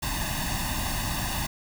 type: noise with comb filter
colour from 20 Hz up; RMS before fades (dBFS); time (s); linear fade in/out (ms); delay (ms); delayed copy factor
pink; -29; 0.02-1.47; 10; 1.1; +1
effects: none